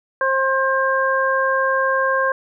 harmonic tone, 532 Hz, C5, 29 cents sharp, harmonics 1 / 2 / 3, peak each -20 / -20 / -20 dBFS, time 0.21-2.32 s, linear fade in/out 2 ms, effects none

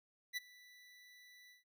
25% pulse tone with ADSR envelope, 1975.5 Hz, B6, in tune, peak -33 dBFS, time 0.33-1.64 s, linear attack 39 ms, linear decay 21 ms, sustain -23 dB, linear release 140 ms, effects noise-tail reverb RT60 0.1 s tail -21 dB re dry

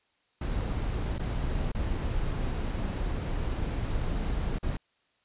brown noise with dropouts, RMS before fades -30 dBFS, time 0.41-4.77 s, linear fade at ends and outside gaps 5 ms, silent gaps 1.183-1.194 / 1.719-1.748 / 4.586-4.629 s, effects white hiss -71 dBFS RMS until 5.24 s + resampled to 8000 Hz

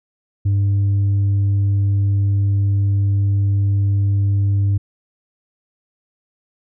sine tone with tanh clipping, 99.7 Hz, G2, 30 cents sharp, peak -14 dBFS, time 0.45-4.78 s, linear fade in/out 10 ms, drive 2 dB, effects none

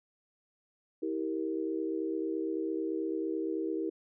sine chord, E diminished, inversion none, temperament equal with one note detuned, 323 / 392 / 466.2 Hz, E4 / G4 / Bb4, -35 / 0 / 0 cents, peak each -33 / -36 / -38 dBFS, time 1.02-3.9 s, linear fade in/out 10 ms, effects none

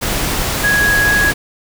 sine tone in noise, 1661.2 Hz, G#6, in tune, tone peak -11 dBFS, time 0.63-1.32 s, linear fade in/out 20 ms, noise pink, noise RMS -18 dBFS, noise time 0.01-1.34 s, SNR +4 dB, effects none

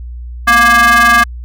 square ring-modulated tone, 233.1 Hz, A#3, in tune, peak -3 dBFS, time 0.47-1.24 s, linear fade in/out 10 ms, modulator 1410 Hz, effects added 60 Hz sine -23 dBFS peak until 1.44 s

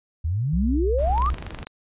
sine exponential sweep, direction up, 74 to 1268 Hz, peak -21 dBFS, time 0.24-1.3 s, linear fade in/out 10 ms
sine tone with vibrato, 63.9 Hz, C2, 40 cents flat, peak -21 dBFS, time 0.53-1.34 s, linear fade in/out 5 ms, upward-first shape triangle, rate 2.6 Hz, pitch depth 17 cents each way
brown noise, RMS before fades -34 dBFS, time 0.98-1.65 s, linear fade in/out 10 ms
click train, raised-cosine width 0.3 ms, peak -19 dBFS, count 13, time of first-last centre 1.18-1.67 s, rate 24.5 Hz
effects resampled to 8000 Hz

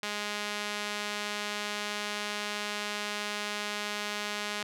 sawtooth tone with band-pass filter, 207.7 Hz, G#3, in tune, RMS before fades -35 dBFS, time 0.03-4.63 s, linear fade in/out 2 ms, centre 3200 Hz, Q 0.68, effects none

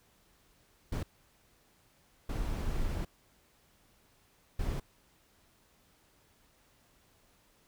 brown noise bursts at uneven times, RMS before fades -33 dBFS, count 3, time 0.92-1.03 / 2.29-3.05 / 4.59-4.8 s, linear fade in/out 5 ms, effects pink hiss -67 dBFS RMS until 7.67 s

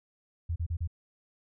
sine tone bursts, 83.8 Hz, E2, 29 cents sharp, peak -28 dBFS, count 4, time 0.49-0.875 s, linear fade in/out 10 ms, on 70 ms, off 35 ms, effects none

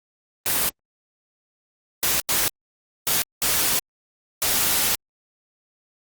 white noise bursts at uneven times, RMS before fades -21 dBFS, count 6, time 0.46-0.69 / 2.03-2.2 / 2.29-2.48 / 3.07-3.22 / 3.42-3.79 / 4.42-4.95 s, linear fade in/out 0 ms, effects Opus 24 kbps

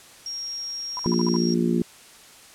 sine tone, 5588 Hz, F8, in tune, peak -29 dBFS, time 0.26-1.54 s, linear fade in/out 2 ms
sine tone bursts, 987.8 Hz, B5, in tune, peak -29 dBFS, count 6, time 0.97-1.362 s, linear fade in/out 0 ms, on 22 ms, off 52 ms
harmonic tone, 58.3 Hz, A#1, 1 cent sharp, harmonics 3 / 4 / 5 / 6 / 7, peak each -24 / -23 / -33 / -25 / -33 dBFS, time 1.06-1.82 s, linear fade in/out 0 ms
effects white hiss -48 dBFS RMS until 2.54 s + low-pass 10000 Hz 12 dB/octave

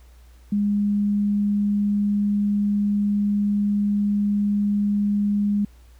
sine tone, 204.8 Hz, G#3, 24 cents flat, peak -18 dBFS, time 0.52-5.65 s, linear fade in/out 5 ms, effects added 60 Hz sine -46 dBFS peak until 5.99 s + pink hiss -59 dBFS RMS until 5.99 s

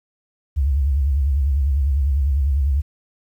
sine tone with vibrato, 69.5 Hz, C#2, 5 cents sharp, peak -15 dBFS, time 0.56-2.82 s, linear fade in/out 20 ms, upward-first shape sine, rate 10 Hz, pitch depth 130 cents each way, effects 9-bit

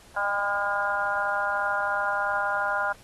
harmonic tone with a mistuned harmonic, 202.8 Hz, G#3, 41 cents flat, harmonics 3 / 4 / 5 / 6 / 7 / 8, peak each -33 / -30 / -31 / -37 / -27 / -38 dBFS, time 0.16-2.93 s, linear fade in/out 10 ms, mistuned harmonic 4, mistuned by -18 cents, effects pink hiss -53 dBFS RMS until 3.03 s + AAC 32 kbps

